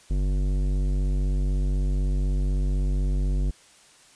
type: tone with tanh clipping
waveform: sine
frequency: 48 Hz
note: G1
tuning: 36 cents flat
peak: -23 dBFS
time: 0.1-3.51 s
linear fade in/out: 10 ms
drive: 15 dB
effects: white hiss -54 dBFS RMS until 4.15 s + resampled to 22050 Hz